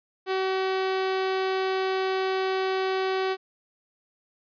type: tone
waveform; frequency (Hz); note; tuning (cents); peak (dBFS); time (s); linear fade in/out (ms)
sawtooth; 379.4; F#4; +43; -20; 0.26-3.37; 50
effects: resampled to 11025 Hz